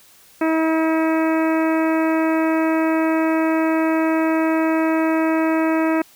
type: harmonic tone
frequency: 320.7 Hz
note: E4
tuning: 48 cents flat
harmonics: 1 / 2 / 3 / 4 / 5 / 6 / 7 / 8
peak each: -17 / -23 / -27 / -29 / -31 / -33 / -34 / -35 dBFS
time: 0.41-6.02 s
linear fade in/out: 5 ms
effects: white hiss -50 dBFS RMS until 6.15 s